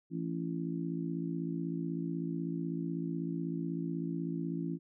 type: harmonic tone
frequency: 56.1 Hz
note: A1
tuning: 34 cents sharp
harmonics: 3 / 4 / 5 / 6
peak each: -36 / -45 / -38 / -41 dBFS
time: 0.1-4.79 s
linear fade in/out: 50 ms
effects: none